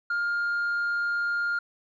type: tone with tanh clipping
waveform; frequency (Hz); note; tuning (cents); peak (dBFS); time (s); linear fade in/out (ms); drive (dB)
sine; 1408; F6; +14; -25; 0.1-1.59; 5; 1
effects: none